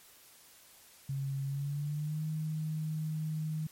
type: tone with pitch glide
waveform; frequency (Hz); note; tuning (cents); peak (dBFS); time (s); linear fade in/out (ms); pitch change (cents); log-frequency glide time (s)
sine; 137.2 to 155.79; C#3 to D#3; -17 to +3; -32; 1.09-3.67; 5; +220; 1.45-2.24
effects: white hiss -58 dBFS RMS until 3.71 s + MP3 64 kbps